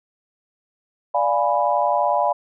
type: chord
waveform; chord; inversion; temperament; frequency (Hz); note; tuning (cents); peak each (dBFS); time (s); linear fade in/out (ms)
sine; D diminished seventh; none; equal; 587.3 / 698.5 / 830.6 / 987.8; D5 / F5 / Ab5 / Cb6; 0 / 0 / 0 / 0; -22; 1.14-2.33; 10
effects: none